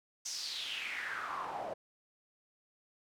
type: noise with band-pass filter sweep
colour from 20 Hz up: pink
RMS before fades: -40 dBFS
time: 0.25-1.74 s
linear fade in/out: 10 ms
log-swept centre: 6200 to 610 Hz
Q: 5.1
effects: none